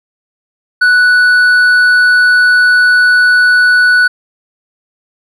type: tone with hard clipping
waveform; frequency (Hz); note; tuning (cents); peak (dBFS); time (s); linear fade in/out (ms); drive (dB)
sine; 1480; F#6; 0; -6; 0.81-4.08; 10; 4
effects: none